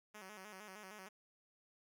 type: tone with vibrato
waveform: 5% pulse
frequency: 199.8 Hz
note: G3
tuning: 33 cents sharp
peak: -40 dBFS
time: 0.14-1.09 s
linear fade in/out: 10 ms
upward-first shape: square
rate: 6.5 Hz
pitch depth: 100 cents each way
effects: none